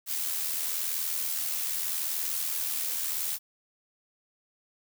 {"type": "noise with amplitude modulation", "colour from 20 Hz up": "blue", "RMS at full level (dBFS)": -29, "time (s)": [0.06, 3.39], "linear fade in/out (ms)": 50, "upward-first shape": "sine", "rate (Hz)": 80.8, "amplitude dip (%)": 45, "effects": []}